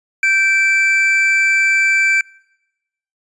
triangle tone pair together, 1561.6 / 2330 Hz, G6 / D7, -7 / -14 cents, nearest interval perfect fifth, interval 693 cents, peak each -15 / -11 dBFS, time 0.23-2.21 s, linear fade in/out 2 ms, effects noise-tail reverb RT60 1.0 s tail -26 dB re dry + resampled to 24000 Hz

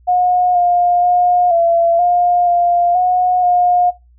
sine tone with pitch steps, 722 / 707 / 714 / 677 / 708 / 699 / 727 / 714 Hz, F#5 / F5 / F5 / E5 / F5 / F5 / F#5 / F5, -43 / +21 / +38 / +46 / +23 / +1 / -31 / +38 cents, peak -10 dBFS, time 0.07-3.91 s, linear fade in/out 20 ms, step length 480 ms, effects noise-tail reverb RT60 0.2 s tail -17 dB re dry + added 60 Hz sine -45 dBFS peak until 4.18 s

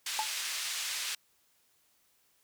pink band-pass noise, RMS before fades -36 dBFS, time 0.06-1.15 s, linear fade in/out 5 ms, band 2400 to 9000 Hz, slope 12 dB/octave
sine tone with exponential decay, 867 Hz, A5, 26 cents flat, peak -25 dBFS, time 0.19-0.3 s, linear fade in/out 1 ms, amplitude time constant 23 ms
effects white hiss -70 dBFS RMS until 2.43 s

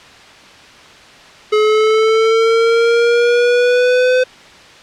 square exponential sweep, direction up, 425.1 to 510 Hz, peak -10 dBFS, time 1.52-4.24 s, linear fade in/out 10 ms, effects white hiss -39 dBFS RMS until 4.82 s + low-pass 4000 Hz 12 dB/octave

